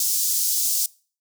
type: high-pass noise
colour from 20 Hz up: pink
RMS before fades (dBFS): -22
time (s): 0-0.86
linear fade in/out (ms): 2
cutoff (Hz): 5400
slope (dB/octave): 24
effects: noise-tail reverb RT60 0.4 s tail -23 dB re dry